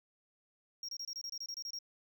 triangle tone bursts, 5588 Hz, F8, in tune, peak -38 dBFS, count 12, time 0.83-1.788 s, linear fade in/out 2 ms, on 56 ms, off 26 ms, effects none

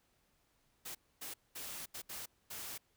white noise bursts at uneven times, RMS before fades -45 dBFS, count 6, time 0.85-0.95 / 1.21-1.34 / 1.55-1.86 / 1.94-2.02 / 2.09-2.26 / 2.5-2.78 s, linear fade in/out 10 ms, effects pink hiss -75 dBFS RMS until 2.96 s

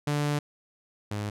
sawtooth tone pair in turn, 146.7 / 103.93 Hz, D3 / G#2, -2 / +2 cents, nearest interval tritone, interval 596 cents, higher first, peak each -21 / -26 dBFS, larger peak first, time 0.07-0.39 / 1.11-1.3 s, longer first, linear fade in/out 5 ms, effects low-pass 11000 Hz 12 dB/octave

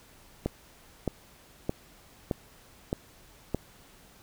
click train, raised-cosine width 2 ms, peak -14 dBFS, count 6, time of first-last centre 0.46-3.546 s, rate 1.62 Hz, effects pink hiss -56 dBFS RMS until 4.22 s

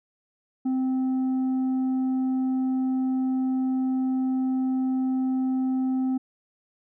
sine tone with tanh clipping, 260 Hz, C4, 11 cents flat, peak -23 dBFS, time 0.65-6.18 s, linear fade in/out 10 ms, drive 4 dB, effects none

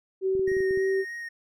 sine tone with pitch glide, 380.8 to 385.7 Hz, F#4 to G4, +50 to -28 cents, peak -22 dBFS, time 0.21-1.05 s, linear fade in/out 50 ms, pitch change +22 cents, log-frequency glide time 0.68-0.92 s
clicks, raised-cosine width 3 ms, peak -28 dBFS, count 8, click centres 0.352 / 0.395 / 0.478 / 0.517 / 0.568 / 0.605 / 0.709 / 0.774 s
triangle tone with vibrato, 1862 Hz, A#6, 2 cents flat, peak -32 dBFS, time 0.47-1.29 s, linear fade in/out 10 ms, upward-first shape sine, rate 3.3 Hz, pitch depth 13 cents each way
effects none

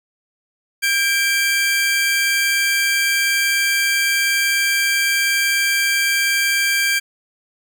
sawtooth tone pair together, 1603 / 2334 Hz, G6 / D7, +38 / -11 cents, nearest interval perfect fifth, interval 651 cents, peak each -15 dBFS, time 0.82-7 s, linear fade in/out 20 ms, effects none

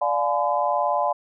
sine chord, D diminished seventh, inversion none, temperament just, 587.3 / 704.8 / 845.8 / 1014.9 Hz, D5 / F5 / Ab5 / Cb6, 0 / +16 / +31 / +47 cents, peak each -25 dBFS, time 0.01-1.13 s, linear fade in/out 10 ms, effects none

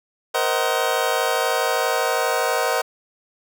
25% pulse chord, C half-diminished seventh, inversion third, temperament just, 470.9 / 523.3 / 627.9 / 753.5 Hz, Bb4 / C5 / Eb5 / Gb5, +18 / 0 / +16 / +31 cents, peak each -21 dBFS, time 0.34-2.82 s, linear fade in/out 10 ms, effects none

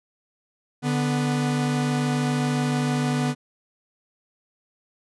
45% pulse tone pair together, 146.9 / 246.9 Hz, D3 / B3, +1 / 0 cents, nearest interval major sixth, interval 899 cents, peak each -24 dBFS, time 0.82-3.35 s, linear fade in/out 50 ms, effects resampled to 24000 Hz

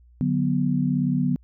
sine chord, B minor, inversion first, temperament just, 148.16 / 185.21 / 246.9 Hz, D3 / F#3 / B3, +16 / +2 / 0 cents, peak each -24 / -25 / -23 dBFS, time 0.21-1.36 s, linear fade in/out 0 ms, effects added 60 Hz sine -50 dBFS peak until 1.43 s

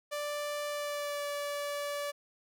sawtooth tone with pitch glide, 587.3 to 577.5 Hz, D5 to D5, 0 to -29 cents, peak -30 dBFS, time 0.11-2.12 s, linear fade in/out 20 ms, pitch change -29 cents, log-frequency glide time 0.69-1.26 s, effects none

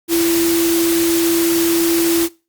sine tone in noise, 335.7 Hz, E4, 32 cents sharp, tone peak -13 dBFS, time 0.08-2.29 s, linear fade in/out 50 ms, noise white, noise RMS -21 dBFS, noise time 0.08-2.29 s, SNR +5 dB, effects noise-tail reverb RT60 0.3 s tail -21 dB re dry + Opus 48 kbps

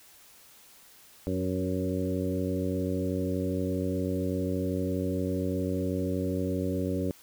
harmonic tone with a mistuned harmonic, 92.5 Hz, F#2, in tune, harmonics 1 / 2 / 3 / 4 / 5 / 6, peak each -33 / -33 / -32 / -36 / -36 / -37 dBFS, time 1.27-7.11 s, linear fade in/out 0 ms, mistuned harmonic 5, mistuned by +16 cents, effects white hiss -55 dBFS RMS until 7.22 s

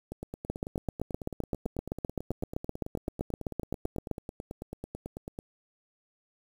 two click trains, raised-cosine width 2 ms, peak -24 / -17 dBFS, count 49 / 29, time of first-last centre 0.12-5.389 / 0.5-4.113 s, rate 9.11 / 7.75 Hz, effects 8-bit

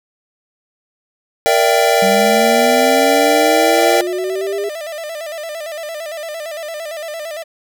square chord, E half-diminished seventh, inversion second, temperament equal with one note detuned, 466.2 / 587.3 / 671.9 / 784 Hz, Bb4 / D5 / E5 / G5, 0 / 0 / +33 / 0 cents, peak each -17 dBFS, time 1.46-4.01 s, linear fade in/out 0 ms
sine linear sweep, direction up, 191.5 to 408.9 Hz, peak -18 dBFS, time 2.02-4.69 s, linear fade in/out 5 ms
45% pulse tone with vibrato, 631 Hz, D#5, 24 cents sharp, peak -24 dBFS, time 3.73-7.44 s, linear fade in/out 20 ms, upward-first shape square, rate 8.8 Hz, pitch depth 85 cents each way
effects none

